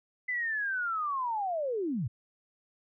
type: linear sweep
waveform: sine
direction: down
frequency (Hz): 2027 to 98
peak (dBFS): -29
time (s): 0.28-2.08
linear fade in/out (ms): 10
effects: none